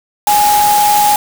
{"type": "tone in noise", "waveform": "sine", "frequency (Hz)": 830.6, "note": "G#5", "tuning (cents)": 0, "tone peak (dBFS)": -8, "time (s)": [0.27, 1.16], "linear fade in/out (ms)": 2, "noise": "white", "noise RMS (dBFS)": -17, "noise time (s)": [0.27, 1.16], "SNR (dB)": 6, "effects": []}